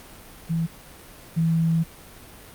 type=tone pair in turn; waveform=sine; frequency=164.81 / 164.04 Hz; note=E3 / E3; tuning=0 / -8 cents; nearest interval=unison; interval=8 cents; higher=first; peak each=-21 / -18 dBFS; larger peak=second; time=0.49-0.67 / 1.36-1.84 s; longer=second; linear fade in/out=20 ms; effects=pink hiss -45 dBFS RMS until 2.54 s + Opus 48 kbps